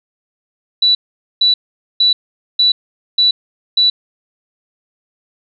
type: tone bursts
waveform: sine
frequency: 3951 Hz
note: B7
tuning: in tune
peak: -8 dBFS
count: 6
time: 0.82-3.9 s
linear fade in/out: 5 ms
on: 130 ms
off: 460 ms
effects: none